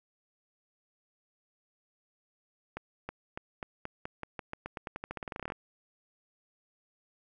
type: accelerating click train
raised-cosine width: 0.5 ms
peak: -22 dBFS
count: 26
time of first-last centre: 2.77-5.521 s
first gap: 320 ms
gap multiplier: 0.89
effects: none